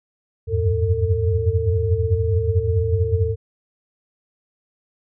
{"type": "tone cluster", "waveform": "sine", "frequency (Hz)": [81.3, 90.3, 95.1, 106, 449.6], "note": ["E2", "F#2", "F#2", "G#2", "A4"], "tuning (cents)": [-23, -42, 48, 36, 37], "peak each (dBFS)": -23, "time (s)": [0.47, 3.36], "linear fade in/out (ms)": 50, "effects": []}